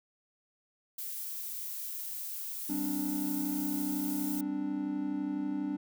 violet noise, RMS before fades -39 dBFS, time 0.98-4.41 s, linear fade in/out 5 ms
triangle chord, G suspended fourth, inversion none, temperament equal, 196 / 261.6 / 293.7 Hz, G3 / C4 / D4, 0 / 0 / 0 cents, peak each -37 / -36 / -31 dBFS, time 2.69-5.77 s, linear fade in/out 10 ms
effects none

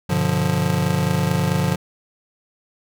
square chord, G dominant seventh, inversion none, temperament just, 98 / 122.5 / 147 / 176.4 Hz, G2 / B2 / D3 / F3, 0 / -14 / +2 / +18 cents, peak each -26 / -27 / -23 / -22 dBFS, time 0.09-1.76 s, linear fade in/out 10 ms, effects none

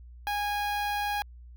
sawtooth tone with notch filter, 823 Hz, G#5, 16 cents flat, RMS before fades -30 dBFS, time 0.27-1.22 s, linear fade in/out 0 ms, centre 7600 Hz, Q 0.86, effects added 60 Hz sine -45 dBFS peak until 1.56 s

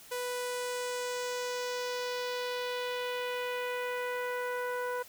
sawtooth tone with low-pass filter sweep, 493.9 Hz, B4, in tune, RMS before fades -35 dBFS, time 0.11-5.03 s, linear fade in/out 10 ms, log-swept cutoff 12000 to 1400 Hz, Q 1.7, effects white hiss -53 dBFS RMS until 5.08 s

